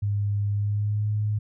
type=tone with pitch glide; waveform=sine; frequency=102.1 to 105.58 Hz; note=G#2 to G#2; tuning=-29 to +29 cents; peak=-22 dBFS; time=0.02-1.39 s; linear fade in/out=10 ms; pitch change=+58 cents; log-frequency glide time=0.52-1.08 s; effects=none